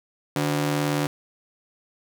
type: ring-modulated tone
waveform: sawtooth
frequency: 219.2 Hz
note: A3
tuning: 6 cents flat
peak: -15 dBFS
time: 0.36-1.07 s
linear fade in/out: 2 ms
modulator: 70.1 Hz
effects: none